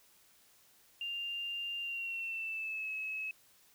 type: tone with pitch glide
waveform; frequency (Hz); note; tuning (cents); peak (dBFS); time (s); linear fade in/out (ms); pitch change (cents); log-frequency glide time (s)
sine; 2794 to 2577; F7 to E7; 0 to -40; -36; 1.01-3.31; 2; -140; 1.8-2.9
effects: white hiss -65 dBFS RMS until 3.74 s